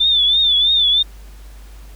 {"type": "tone with vibrato", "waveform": "sine", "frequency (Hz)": 3537, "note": "A7", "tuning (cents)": 8, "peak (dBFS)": -11, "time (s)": [0, 1.03], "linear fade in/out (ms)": 10, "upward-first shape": "triangle", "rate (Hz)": 3.1, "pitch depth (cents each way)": 98, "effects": ["added 50 Hz sine -35 dBFS peak until 1.95 s", "pink hiss -48 dBFS RMS until 1.95 s"]}